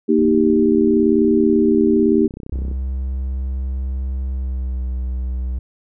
sine chord, Eb major, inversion second, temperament equal, 233.1 / 311.1 / 392 Hz, Bb3 / Eb4 / G4, 0 / 0 / 0 cents, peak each -16 dBFS, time 0.08-2.28 s, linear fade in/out 20 ms
click train, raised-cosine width 3 ms, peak -19 dBFS, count 82, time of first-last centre 0.19-2.713 s, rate 32.1 Hz
triangle tone with pitch glide, 65.41 to 62.93 Hz, C2 to B1, 0 to +33 cents, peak -18 dBFS, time 2.52-5.59 s, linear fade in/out 5 ms, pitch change -67 cents, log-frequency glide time 4.3-4.86 s
effects none

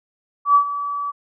sine tone with ADSR envelope, 1148 Hz, D6, 40 cents flat, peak -8 dBFS, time 0.45-1.12 s, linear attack 100 ms, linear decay 89 ms, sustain -14 dB, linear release 24 ms, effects none

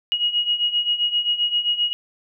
sine beating tone pair, 2887 / 2894.6 Hz, F#7 / F#7, -43 / -39 cents, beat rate 7.6 Hz, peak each -24 / -20 dBFS, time 0.12-1.93 s, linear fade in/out 0 ms, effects none

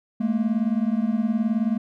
triangle beating tone pair, 212.8 / 231.8 Hz, G#3 / A#3, +42 / -10 cents, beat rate 19 Hz, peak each -21 / -21 dBFS, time 0.2-1.78 s, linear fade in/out 10 ms, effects none

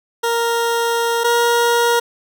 20% pulse tone pair in turn, 466.2 / 472.4 Hz, A#4 / A#4, 0 / +23 cents, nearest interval unison, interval 23 cents, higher second, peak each -11 / -8 dBFS, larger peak second, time 0.23-1.24 / 1.24-2 s, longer first, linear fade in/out 10 ms, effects none

